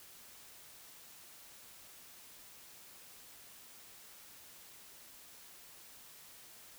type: silence
effects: white hiss -56 dBFS RMS until 6.78 s